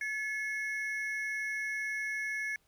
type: ring-modulated tone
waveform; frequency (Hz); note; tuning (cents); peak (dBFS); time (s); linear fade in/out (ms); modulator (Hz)
triangle; 1947; B6; -25; -28; 0.01-2.56; 2; 234
effects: pink hiss -71 dBFS RMS until 2.67 s